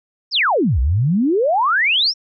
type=exponential two-way sweep; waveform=sine; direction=down then up; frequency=5680 to 58.9 to 5680 Hz; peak=-13 dBFS; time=0.31-2.14 s; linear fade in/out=50 ms; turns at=0.8 s; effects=none